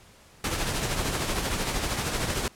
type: noise with tremolo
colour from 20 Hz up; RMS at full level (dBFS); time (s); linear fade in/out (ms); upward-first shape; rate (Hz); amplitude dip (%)
pink; -26; 0.44-2.48; 2; triangle; 13; 50
effects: pink hiss -54 dBFS RMS until 2.55 s + low-pass 11000 Hz 12 dB/octave